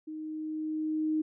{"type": "tone with level ramp", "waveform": "sine", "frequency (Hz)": 311.1, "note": "D#4", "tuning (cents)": 0, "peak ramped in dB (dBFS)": [-37, -25], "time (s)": [0.07, 1.22], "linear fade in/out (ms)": 10, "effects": []}